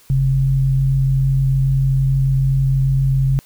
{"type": "tone pair together", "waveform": "sine", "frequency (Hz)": [42.52, 134.3], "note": ["F1", "C3"], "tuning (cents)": [-46, 46], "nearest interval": "octave + minor sixth", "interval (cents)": 1992, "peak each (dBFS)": [-21, -13], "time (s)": [0.1, 3.39], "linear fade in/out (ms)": 0, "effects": ["white hiss -50 dBFS RMS until 3.45 s"]}